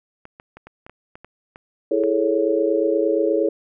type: clicks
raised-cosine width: 0.5 ms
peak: -25 dBFS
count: 10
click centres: 0.254 / 0.399 / 0.57 / 0.67 / 0.865 / 0.896 / 1.155 / 1.246 / 1.559 / 2.037 s
type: chord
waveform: sine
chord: A major seventh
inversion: second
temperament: equal with one note detuned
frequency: 329.6 / 415.3 / 443.8 / 554.4 Hz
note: E4 / G#4 / A4 / C#5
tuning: 0 / 0 / +15 / 0 cents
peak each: -22 dBFS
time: 1.91-3.49 s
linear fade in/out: 5 ms
effects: none